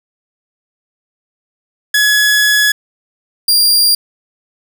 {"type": "tone pair in turn", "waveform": "sawtooth", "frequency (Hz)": [1692, 4777], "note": ["G#6", "D8"], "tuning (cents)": [32, 29], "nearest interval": "octave + tritone", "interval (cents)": 1797, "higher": "second", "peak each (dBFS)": -5, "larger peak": "neither", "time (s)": [[1.94, 2.72], [3.48, 3.95]], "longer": "first", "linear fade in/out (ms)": 5, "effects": []}